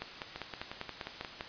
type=two click trains; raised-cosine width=0.3 ms; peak=-21 / -23 dBFS; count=8 / 6; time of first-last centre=0.02-1.409 / 0.36-1.248 s; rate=5.04 / 5.63 Hz; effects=white hiss -46 dBFS RMS until 1.48 s + resampled to 11025 Hz